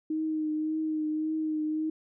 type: tone with vibrato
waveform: sine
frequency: 311.1 Hz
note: D#4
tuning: in tune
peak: -27 dBFS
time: 0.1-1.9 s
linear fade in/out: 5 ms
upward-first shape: triangle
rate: 1.8 Hz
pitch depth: 27 cents each way
effects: none